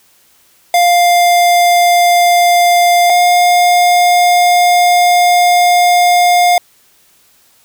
square tone pair in turn, 701 / 708.7 Hz, F5 / F5, +6 / +25 cents, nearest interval unison, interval 19 cents, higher second, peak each -7 dBFS, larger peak neither, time 0.74-3.1 / 3.1-6.58 s, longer second, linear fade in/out 2 ms, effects white hiss -50 dBFS RMS until 7.64 s

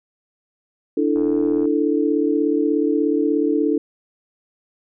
sine chord, D suspended second, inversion none, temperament just, 293.7 / 330.4 / 440.5 Hz, D4 / E4 / A4, 0 / +4 / +2 cents, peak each -19 / -21 / -21 dBFS, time 0.97-3.78 s, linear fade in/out 5 ms
click train, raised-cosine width 1 ms, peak -24 dBFS, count 42, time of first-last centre 1.16-1.655 s, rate 82.8 Hz
effects none

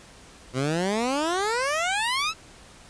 15% pulse exponential sweep, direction up, 123.47 to 1348 Hz, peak -17 dBFS, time 0.53-2.34 s, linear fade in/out 50 ms, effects pink hiss -49 dBFS RMS until 2.89 s + resampled to 22050 Hz

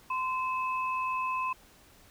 sine tone pair together, 1029 / 2593 Hz, C6 / E7, -29 / -29 cents, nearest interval octave + major third, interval 1600 cents, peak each -29 / -37 dBFS, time 0.1-1.53 s, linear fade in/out 5 ms, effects pink hiss -58 dBFS RMS until 2.1 s

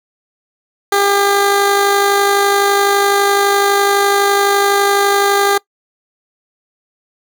15% pulse tone with amplitude modulation, 401.1 Hz, G4, 40 cents sharp, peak -3 dBFS, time 0.92-5.58 s, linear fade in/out 5 ms, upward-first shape sine, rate 51.9 Hz, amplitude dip 30%, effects noise-tail reverb RT60 0.1 s tail -22 dB re dry

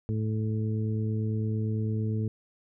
harmonic tone, 108.9 Hz, A2, 17 cents flat, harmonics 1 / 2 / 3 / 4, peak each -27 / -33 / -40 / -39 dBFS, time 0.09-2.28 s, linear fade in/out 0 ms, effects none

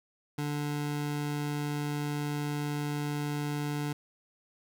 25% pulse tone, 146.83 Hz, D3, in tune, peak -27 dBFS, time 0.38-3.93 s, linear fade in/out 5 ms, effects none

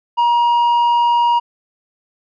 sine tone with tanh clipping, 950 Hz, A#5, 33 cents sharp, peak -12 dBFS, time 0.17-1.4 s, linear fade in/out 20 ms, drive 5 dB, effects none

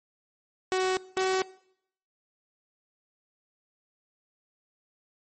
sawtooth tone pair in turn, 373.5 / 377 Hz, F#4 / F#4, +16 / +32 cents, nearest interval unison, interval 16 cents, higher second, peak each -20 dBFS, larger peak neither, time 0.72-0.97 / 1.17-1.42 s, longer neither, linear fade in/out 0 ms, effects noise-tail reverb RT60 0.7 s tail -20 dB re dry + MP3 32 kbps

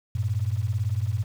sine beating tone pair, 96 / 114 Hz, G2 / A#2, -36 / -38 cents, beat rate 18 Hz, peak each -26 dBFS, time 0.15-1.24 s, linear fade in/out 5 ms, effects 8-bit

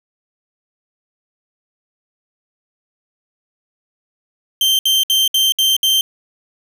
40% pulse tone bursts, 3136 Hz, G7, in tune, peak -11 dBFS, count 6, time 4.61-6.01 s, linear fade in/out 2 ms, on 180 ms, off 64 ms, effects none

